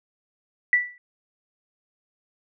sine tone with exponential decay, 1964 Hz, B6, 10 cents flat, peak -12 dBFS, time 0.73-0.98 s, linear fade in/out 1 ms, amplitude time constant 53 ms, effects none

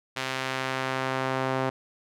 sawtooth tone with band-pass filter sweep, 131.6 Hz, C3, 10 cents sharp, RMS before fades -29 dBFS, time 0.16-1.7 s, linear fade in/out 10 ms, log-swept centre 2700 to 800 Hz, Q 0.73, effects none

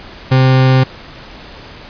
40% pulse tone, 130.7 Hz, C3, 1 cent flat, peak -6 dBFS, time 0.31-0.84 s, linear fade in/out 10 ms, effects pink hiss -34 dBFS RMS until 1.89 s + resampled to 11025 Hz

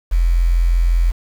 sine tone with quantisation, 42.82 Hz, F1, 33 cents flat, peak -11 dBFS, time 0.11-1.12 s, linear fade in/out 20 ms, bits 6, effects none

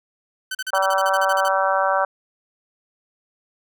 sawtooth tone bursts, 1523 Hz, F#6, 50 cents sharp, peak -21 dBFS, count 13, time 0.51-1.485 s, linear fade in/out 5 ms, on 39 ms, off 39 ms
harmonic tone, 192.1 Hz, G3, 35 cents flat, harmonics 3 / 4 / 5 / 6 / 7 / 8, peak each -22 / -23 / -24 / -25 / -25 / -26 dBFS, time 0.73-2.05 s, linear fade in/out 5 ms
effects none

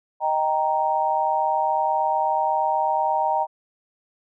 sine chord, Eb major, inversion none, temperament equal, 622.3 / 784 / 932.3 Hz, Eb5 / G5 / Bb5, 0 / 0 / 0 cents, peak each -26 / -23 / -22 dBFS, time 0.2-3.47 s, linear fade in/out 50 ms, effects none

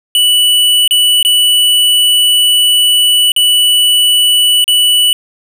square tone with dropouts, 2960 Hz, F#7, in tune, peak -7 dBFS, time 0.15-5.13 s, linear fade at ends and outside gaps 1 ms, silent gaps 0.877-0.909 / 1.228-1.249 / 3.319-3.363 / 4.642-4.679 s, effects 8-bit

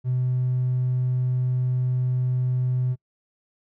triangle tone, 126.6 Hz, B2, 43 cents sharp, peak -17 dBFS, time 0.04-2.96 s, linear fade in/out 50 ms, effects noise-tail reverb RT60 0.1 s tail -26 dB re dry + tanh soft clip ceiling -17 dBFS

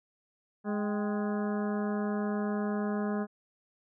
harmonic tone with a mistuned harmonic, 208.2 Hz, G#3, 5 cents sharp, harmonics 1 / 2 / 3 / 4 / 5 / 6 / 7 / 8, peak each -30 / -36 / -40 / -42 / -44 / -46 / -47 / -48 dBFS, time 0.64-3.27 s, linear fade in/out 50 ms, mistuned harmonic 4, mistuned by -95 cents, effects none

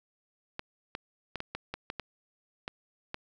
clicks, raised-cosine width 0.3 ms, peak -19 dBFS, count 10, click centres 0.594 / 0.951 / 1.357 / 1.404 / 1.55 / 1.74 / 1.901 / 1.997 / 2.679 / 3.144 s, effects none

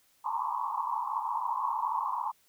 pink band-pass noise, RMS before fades -32 dBFS, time 0.24-2.32 s, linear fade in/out 20 ms, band 870 to 1100 Hz, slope 96 dB/octave, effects white hiss -67 dBFS RMS until 2.48 s

